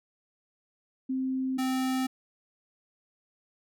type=tone pair in turn; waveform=sine / square; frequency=261.6 / 259.9 Hz; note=C4 / C4; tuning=0 / -11 cents; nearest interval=unison; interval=11 cents; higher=first; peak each=-27 dBFS; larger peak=neither; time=1.09-1.58 / 1.58-2.07 s; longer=neither; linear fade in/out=10 ms; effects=none